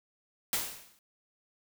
white noise with exponential decay, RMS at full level -28 dBFS, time 0.53-0.99 s, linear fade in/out 1 ms, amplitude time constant 100 ms, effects none

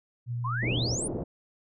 sine tone with vibrato, 120 Hz, B2, 49 cents flat, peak -29 dBFS, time 0.26-0.99 s, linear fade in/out 50 ms, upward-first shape square, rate 7.5 Hz, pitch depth 8 cents each way
sine exponential sweep, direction up, 970 to 9956 Hz, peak -30 dBFS, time 0.44-1.08 s, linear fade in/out 10 ms
white low-pass noise, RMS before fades -33 dBFS, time 0.62-1.24 s, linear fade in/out 10 ms, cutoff 510 Hz, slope 24 dB/octave
effects none

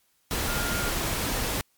sine tone in noise, 1409 Hz, F6, 15 cents sharp, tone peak -32 dBFS, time 0.48-0.9 s, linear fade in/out 0 ms, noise pink, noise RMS -28 dBFS, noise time 0.31-1.61 s, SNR -7 dB, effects white hiss -68 dBFS RMS until 1.77 s + MP3 96 kbps

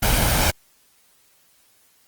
pink noise with comb filter, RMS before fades -18 dBFS, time 0.02-0.51 s, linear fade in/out 10 ms, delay 1.3 ms, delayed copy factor +0.55, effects white hiss -59 dBFS RMS until 2.07 s + Opus 24 kbps

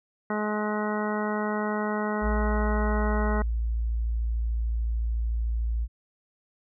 harmonic tone, 211.3 Hz, G#3, 30 cents sharp, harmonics 1 / 2 / 3 / 4 / 5 / 6 / 7 / 9, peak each -29 / -32 / -34 / -35 / -36 / -37 / -37 / -39 dBFS, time 0.3-3.42 s, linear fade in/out 2 ms
sine tone, 56.8 Hz, A#1, 44 cents flat, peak -24 dBFS, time 2.21-5.88 s, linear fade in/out 50 ms
effects none

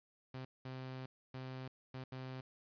sawtooth tone bursts at uneven times, 130 Hz, C3, 11 cents flat, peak -40 dBFS, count 5, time 0.34-0.45 / 0.65-1.06 / 1.34-1.68 / 1.94-2.04 / 2.12-2.41 s, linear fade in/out 5 ms, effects resampled to 11025 Hz + 11-bit

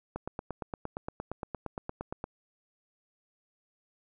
click train, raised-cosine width 1 ms, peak -21 dBFS, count 19, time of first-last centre 0.16-2.241 s, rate 8.65 Hz, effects none

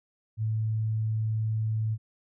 sine tone, 109.8 Hz, A2, 3 cents flat, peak -25 dBFS, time 0.37-1.98 s, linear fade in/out 50 ms, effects none

